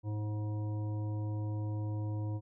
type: harmonic tone with a mistuned harmonic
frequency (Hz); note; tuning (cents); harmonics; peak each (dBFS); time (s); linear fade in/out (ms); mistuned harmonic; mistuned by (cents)
106; G#2; +36; 1 / 3 / 5 / 7 / 9; -33 / -43 / -50 / -56 / -53; 0.03-2.41; 50; 7; -33
effects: none